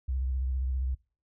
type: tone with vibrato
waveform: sine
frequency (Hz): 64.8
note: C2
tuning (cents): -16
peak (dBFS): -27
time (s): 0.08-0.95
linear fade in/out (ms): 10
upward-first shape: triangle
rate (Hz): 15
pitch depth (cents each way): 92
effects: noise-tail reverb RT60 0.4 s tail -25 dB re dry

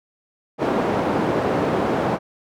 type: band-pass noise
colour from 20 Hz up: white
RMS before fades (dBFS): -21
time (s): 0.58-2.19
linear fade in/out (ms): 50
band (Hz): 140 to 640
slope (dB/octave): 12
effects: none

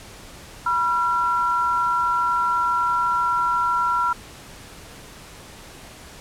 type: tone pair together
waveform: sine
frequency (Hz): 976 / 1366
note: B5 / F6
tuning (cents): -21 / -39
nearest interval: tritone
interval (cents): 582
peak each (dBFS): -22 / -20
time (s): 0.66-4.13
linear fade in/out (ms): 5
effects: pink hiss -42 dBFS RMS until 6.2 s + low-pass 11000 Hz 12 dB/octave

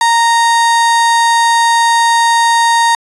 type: tone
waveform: 35% pulse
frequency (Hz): 929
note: A#5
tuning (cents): -6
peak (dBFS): -6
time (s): 0.01-2.95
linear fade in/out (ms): 2
effects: resampled to 24000 Hz

